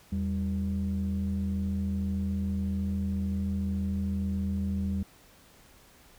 sine tone pair together, 82.41 / 196.12 Hz, E2 / G3, 0 / +1 cents, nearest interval octave + minor third, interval 1501 cents, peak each -29 / -28 dBFS, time 0.12-5.03 s, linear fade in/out 5 ms, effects tanh soft clip ceiling -23 dBFS + pink hiss -57 dBFS RMS until 6.18 s

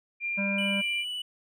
sine tone with pitch glide, 2390 to 2371 Hz, D7 to D7, +30 to +16 cents, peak -28 dBFS, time 0.2-1.05 s, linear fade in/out 50 ms, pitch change -14 cents, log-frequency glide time 0.63-0.75 s
harmonic tone, 198.7 Hz, G3, 24 cents sharp, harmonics 1 / 3 / 5 / 7 / 8, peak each -29 / -35 / -44 / -48 / -44 dBFS, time 0.37-0.82 s, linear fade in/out 20 ms
triangle tone with vibrato, 2960 Hz, F#7, in tune, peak -30 dBFS, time 0.58-1.22 s, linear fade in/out 5 ms, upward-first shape triangle, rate 16 Hz, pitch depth 14 cents each way
effects none

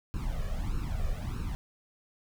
brown noise with flanger, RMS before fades -32 dBFS, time 0.14-1.55 s, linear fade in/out 0 ms, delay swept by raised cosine 0.73 to 1.7 ms, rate 1.6 Hz, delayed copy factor +0.9, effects none

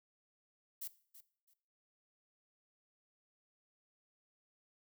violet noise with echo, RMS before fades -43 dBFS, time 0.81-0.88 s, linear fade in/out 10 ms, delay 330 ms, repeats 2, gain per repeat -14 dB, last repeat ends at 1.54 s, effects noise-tail reverb RT60 0.5 s tail -17 dB re dry

